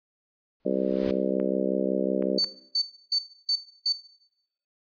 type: noise with exponential growth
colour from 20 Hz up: pink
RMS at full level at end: -36 dBFS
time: 0.6-1.11 s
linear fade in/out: 0 ms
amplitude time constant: 110 ms
type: harmonic tone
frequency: 65.41 Hz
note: C2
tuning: in tune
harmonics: 3 / 4 / 5 / 6 / 7 / 8 / 9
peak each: -31 / -31 / -31 / -31 / -31 / -31 / -31 dBFS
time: 0.65-2.39 s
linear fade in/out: 10 ms
type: clicks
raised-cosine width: 0.5 ms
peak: -26 dBFS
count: 3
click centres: 1.4 / 2.224 / 2.443 s
type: tone bursts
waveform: sine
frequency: 4523 Hz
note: C#8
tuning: 34 cents sharp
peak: -21 dBFS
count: 5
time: 2.38-3.925 s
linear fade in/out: 5 ms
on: 69 ms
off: 300 ms
effects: noise-tail reverb RT60 0.8 s tail -17 dB re dry + resampled to 11025 Hz